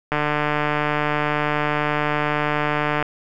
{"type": "click train", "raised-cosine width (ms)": 0.5, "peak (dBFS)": -6, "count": 434, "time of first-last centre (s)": [0.12, 3.026], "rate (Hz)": 149, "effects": []}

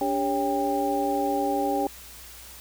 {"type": "tone cluster", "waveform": "sine", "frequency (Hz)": [286.9, 399, 553, 796], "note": ["D4", "G4", "C#5", "G5"], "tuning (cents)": [-40, 31, -4, 26], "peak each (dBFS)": [-28, -30, -30, -26], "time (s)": [0.01, 1.87], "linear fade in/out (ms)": 2, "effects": ["added 60 Hz sine -50 dBFS peak until 2.6 s", "white hiss -45 dBFS RMS until 2.6 s"]}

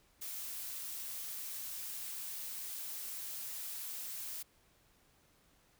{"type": "noise", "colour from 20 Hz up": "blue", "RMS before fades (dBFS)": -43, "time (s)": [0.21, 4.43], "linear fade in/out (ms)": 10, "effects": ["pink hiss -69 dBFS RMS until 5.79 s"]}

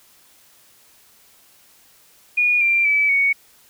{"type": "tone with pitch steps", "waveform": "sine", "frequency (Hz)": [2445, 2371, 2300, 2230], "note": ["D#7", "D7", "D7", "C#7"], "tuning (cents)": [-31, 16, -37, 10], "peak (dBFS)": -14, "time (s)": [2.37, 3.33], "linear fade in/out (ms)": 10, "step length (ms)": 240, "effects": ["white hiss -53 dBFS RMS until 3.69 s"]}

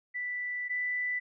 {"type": "tone pair in turn", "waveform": "sine", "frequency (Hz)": [1975.5, 1984.6], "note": ["B6", "B6"], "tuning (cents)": [0, 8], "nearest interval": "unison", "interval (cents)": 8, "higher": "second", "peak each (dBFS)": [-32, -29], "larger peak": "second", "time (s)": [[0.14, 0.69], [0.69, 1.2]], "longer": "first", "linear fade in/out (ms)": 20, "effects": []}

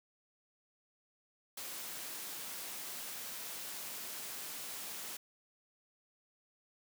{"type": "high-pass noise", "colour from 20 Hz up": "white", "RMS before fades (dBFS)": -44, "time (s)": [1.57, 5.17], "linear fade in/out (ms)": 5, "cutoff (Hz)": 160, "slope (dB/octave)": 12, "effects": []}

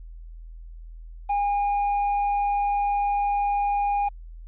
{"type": "tone with quantisation", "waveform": "triangle", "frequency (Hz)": 813, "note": "G#5", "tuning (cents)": -37, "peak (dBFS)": -19, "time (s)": [1.29, 4.09], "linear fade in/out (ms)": 10, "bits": 8, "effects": ["added 41 Hz sine -38 dBFS peak until 4.47 s", "resampled to 8000 Hz"]}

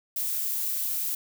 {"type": "noise", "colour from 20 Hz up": "violet", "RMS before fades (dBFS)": -29, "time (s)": [0.16, 1.15], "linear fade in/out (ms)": 5, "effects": []}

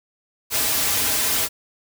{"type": "noise with comb filter", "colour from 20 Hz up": "white", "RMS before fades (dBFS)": -21, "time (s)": [0.5, 1.49], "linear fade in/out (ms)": 50, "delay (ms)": 5.5, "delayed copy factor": -1, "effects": []}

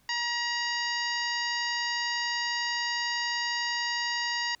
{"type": "harmonic tone with a mistuned harmonic", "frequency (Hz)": 951, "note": "A#5", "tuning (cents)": 34, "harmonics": [1, 2, 3, 4, 5, 6, 7], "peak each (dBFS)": [-35, -31, -37, -41, -34, -42, -42], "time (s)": [0.09, 4.55], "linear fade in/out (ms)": 2, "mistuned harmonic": 6, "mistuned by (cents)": -58, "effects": ["pink hiss -65 dBFS RMS until 4.6 s"]}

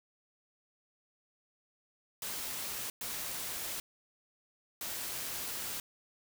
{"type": "noise bursts at uneven times", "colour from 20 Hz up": "white", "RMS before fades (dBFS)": -39, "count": 3, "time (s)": [[2.22, 2.9], [3.01, 3.8], [4.81, 5.8]], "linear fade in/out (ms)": 2, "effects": []}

